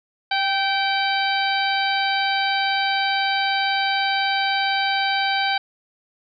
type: harmonic tone with a mistuned harmonic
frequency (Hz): 774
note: G5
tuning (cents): -22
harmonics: 1 / 2 / 3 / 4 / 5 / 6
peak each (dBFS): -22 / -25 / -27 / -28 / -29 / -30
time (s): 0.31-5.58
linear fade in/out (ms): 5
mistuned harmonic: 1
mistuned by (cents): +29
effects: none